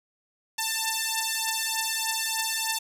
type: beating tone pair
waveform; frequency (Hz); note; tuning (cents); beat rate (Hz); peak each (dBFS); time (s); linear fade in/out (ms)
5% pulse; 889 / 892.3; A5 / A5; +18 / +24; 3.3; -17; 0.58-2.79; 10
effects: none